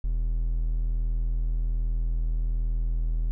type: tone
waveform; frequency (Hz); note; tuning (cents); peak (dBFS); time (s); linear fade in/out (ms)
triangle; 40.62; E1; -25; -21; 0.04-3.31; 0
effects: none